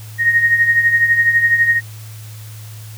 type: tone with tremolo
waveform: sine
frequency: 1864.7 Hz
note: A#6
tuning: in tune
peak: -7 dBFS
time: 0.18-1.81 s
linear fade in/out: 50 ms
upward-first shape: triangle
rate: 12 Hz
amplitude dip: 70%
effects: added 108 Hz sine -31 dBFS peak until 2.97 s + white hiss -41 dBFS RMS until 2.97 s